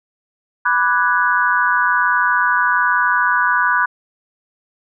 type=chord; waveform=sine; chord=G# half-diminished seventh; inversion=first; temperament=equal; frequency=987.8 / 1174.7 / 1480 / 1661.2 Hz; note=B5 / D6 / F#6 / G#6; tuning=0 / 0 / 0 / 0 cents; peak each=-18 / -20 / -16 / -21 dBFS; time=0.65-3.86 s; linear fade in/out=10 ms; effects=none